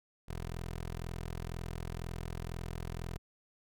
15% pulse tone, 42.03 Hz, E1, 34 cents sharp, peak -32 dBFS, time 0.28-3.18 s, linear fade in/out 10 ms, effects none

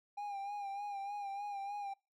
triangle tone with vibrato, 806 Hz, G5, 48 cents sharp, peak -37 dBFS, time 0.17-1.94 s, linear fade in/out 10 ms, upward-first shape sine, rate 3.3 Hz, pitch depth 43 cents each way, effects noise-tail reverb RT60 0.3 s tail -25 dB re dry

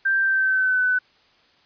sine tone with pitch glide, 1574 to 1502.9 Hz, G6 to F#6, +7 to +27 cents, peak -17 dBFS, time 0.05-0.99 s, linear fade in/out 10 ms, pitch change -80 cents, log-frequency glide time 0.21-0.82 s, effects white hiss -58 dBFS RMS until 1.65 s + resampled to 11025 Hz

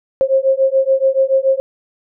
sine beating tone pair, 531 / 538 Hz, C5 / C5, +25 / +48 cents, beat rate 7 Hz, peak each -14 dBFS, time 0.21-1.6 s, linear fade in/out 0 ms, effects none

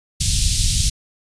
pink band-stop noise, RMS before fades -17 dBFS, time 0.2-0.9 s, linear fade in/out 10 ms, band 140 to 3600 Hz, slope 24 dB/octave, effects resampled to 22050 Hz

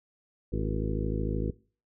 harmonic tone with a mistuned harmonic, 53.2 Hz, G#1, 42 cents sharp, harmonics 1 / 2 / 3 / 4 / 5 / 6 / 7 / 8 / 9, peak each -31 / -34 / -36 / -37 / -38 / -39 / -39 / -40 / -41 dBFS, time 0.52-1.51 s, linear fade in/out 10 ms, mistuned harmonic 6, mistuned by +89 cents, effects noise-tail reverb RT60 0.4 s tail -22 dB re dry

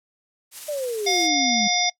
blue noise with tremolo, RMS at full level -33 dBFS, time 0.51-1.29 s, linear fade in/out 50 ms, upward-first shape sine, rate 19 Hz, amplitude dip 25%
sine exponential sweep, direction down, 612 to 200.6 Hz, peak -24 dBFS, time 0.68-1.68 s, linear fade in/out 10 ms
harmonic tone, 715 Hz, F5, 41 cents sharp, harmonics 1 / 3 / 5 / 7 / 8, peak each -25 / -25 / -25 / -25 / -25 dBFS, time 1.06-1.9 s, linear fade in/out 10 ms
effects noise-tail reverb RT60 0.1 s tail -22 dB re dry + low-pass 11000 Hz 12 dB/octave

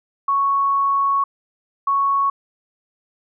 sine tone bursts at uneven times, 1108.7 Hz, C#6, in tune, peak -15 dBFS, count 2, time 0.28-1.24 / 1.87-2.3 s, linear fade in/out 5 ms, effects none

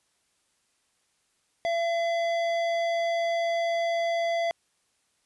sine tone with hard clipping, 676 Hz, E5, 43 cents sharp, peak -26 dBFS, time 1.65-4.51 s, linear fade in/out 0 ms, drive 12 dB, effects white hiss -71 dBFS RMS until 5.25 s + resampled to 24000 Hz

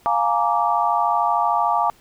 sine chord, Bb dominant seventh, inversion second, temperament just, 699.2 / 839.1 / 932.3 / 1165.4 Hz, F5 / Ab5 / Bb5 / D6, +2 / +18 / 0 / -14 cents, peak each -22 dBFS, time 0.06-1.9 s, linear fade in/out 0 ms, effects pink hiss -54 dBFS RMS until 2 s

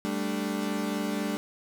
35% pulse chord, G suspended second, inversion none, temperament equal, 196 / 220 / 293.7 Hz, G3 / A3 / D4, 0 / 0 / 0 cents, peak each -31 dBFS, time 0.05-1.37 s, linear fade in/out 0 ms, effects none

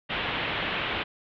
white low-pass noise, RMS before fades -30 dBFS, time 0.09-1.04 s, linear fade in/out 20 ms, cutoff 3400 Hz, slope 48 dB/octave, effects none

